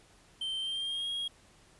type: tone with pitch glide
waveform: triangle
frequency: 3120 to 3277 Hz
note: G7 to G#7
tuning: -9 to -24 cents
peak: -31 dBFS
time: 0.41-1.28 s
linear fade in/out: 5 ms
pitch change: +85 cents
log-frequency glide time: 0.6-1.09 s
effects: pink hiss -61 dBFS RMS until 1.79 s + resampled to 24000 Hz